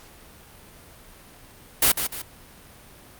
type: noise with echo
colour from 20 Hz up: white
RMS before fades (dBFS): -17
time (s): 1.82-1.92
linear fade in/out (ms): 5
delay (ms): 150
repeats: 2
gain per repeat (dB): -8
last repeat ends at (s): 2.22
effects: pink hiss -48 dBFS RMS until 3.19 s + Opus 48 kbps